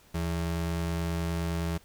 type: ring-modulated tone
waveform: square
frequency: 123.47 Hz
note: B2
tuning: in tune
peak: -26 dBFS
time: 0.14-1.78 s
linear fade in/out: 10 ms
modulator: 44.8 Hz
effects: pink hiss -59 dBFS RMS until 1.84 s